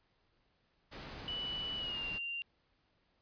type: noise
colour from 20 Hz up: pink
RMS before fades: -47 dBFS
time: 0.91-2.19 s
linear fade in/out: 20 ms
type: tone with pitch glide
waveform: sine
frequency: 2960 to 2778 Hz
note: F#7 to F7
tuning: 0 to -10 cents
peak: -37 dBFS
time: 1.28-2.42 s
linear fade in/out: 0 ms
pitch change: -110 cents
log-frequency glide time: 1.77-2.05 s
effects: pink hiss -75 dBFS RMS until 3.21 s + resampled to 11025 Hz